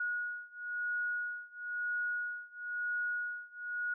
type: beating tone pair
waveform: sine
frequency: 1451 / 1452 Hz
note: F#6 / F#6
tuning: -34 / -33 cents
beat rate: 1 Hz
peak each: -37 / -38 dBFS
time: 0-3.94 s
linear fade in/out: 5 ms
effects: none